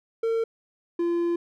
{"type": "tone pair in turn", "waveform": "triangle", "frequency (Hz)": [454.4, 342.9], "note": ["A#4", "F4"], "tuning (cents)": [-44, -32], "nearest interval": "perfect fourth", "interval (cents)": 488, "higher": "first", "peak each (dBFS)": [-20, -20], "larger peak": "neither", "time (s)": [[0.23, 0.44], [0.99, 1.36]], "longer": "second", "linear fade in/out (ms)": 5, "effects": []}